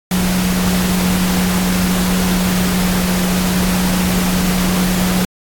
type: tone in noise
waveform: sine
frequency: 182.3 Hz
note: F#3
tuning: 25 cents flat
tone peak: -14 dBFS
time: 0.11-5.25 s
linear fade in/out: 2 ms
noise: pink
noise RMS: -20 dBFS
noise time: 0.11-5.25 s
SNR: +3 dB
effects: AAC 64 kbps